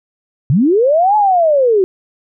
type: linear two-way sweep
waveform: sine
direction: up then down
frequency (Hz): 116.54 to 862 to 361.7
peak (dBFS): -8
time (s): 0.5-1.84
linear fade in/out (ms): 0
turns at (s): 1.16
effects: none